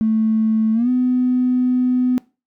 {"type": "tone with pitch glide", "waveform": "triangle", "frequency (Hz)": [220, 251.3], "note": ["A3", "B3"], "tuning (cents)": [0, 30], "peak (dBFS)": -10, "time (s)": [0.01, 2.18], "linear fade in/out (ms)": 0, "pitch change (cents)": 230, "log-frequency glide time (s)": [0.73, 0.89], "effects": ["noise-tail reverb RT60 0.3 s tail -24 dB re dry", "tanh soft clip ceiling -12 dBFS"]}